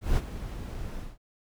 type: noise with ADSR envelope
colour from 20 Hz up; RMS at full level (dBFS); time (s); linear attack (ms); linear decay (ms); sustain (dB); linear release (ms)
brown; -23; 0.01-1.18; 160; 38; -13; 180
effects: none